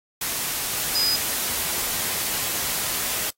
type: tone in noise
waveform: sine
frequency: 4978 Hz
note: D#8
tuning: in tune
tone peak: -19 dBFS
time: 0.95-1.16 s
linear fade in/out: 5 ms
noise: white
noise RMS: -26 dBFS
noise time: 0.21-3.3 s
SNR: +4 dB
effects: noise-tail reverb RT60 0.1 s tail -21 dB re dry + AAC 48 kbps